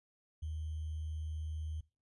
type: tone with sample-and-hold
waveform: sine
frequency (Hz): 77.78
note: D#2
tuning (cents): 0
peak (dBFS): -37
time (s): 0.42-1.81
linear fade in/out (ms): 10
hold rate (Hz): 3150
effects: noise-tail reverb RT60 0.3 s tail -21 dB re dry + resampled to 24000 Hz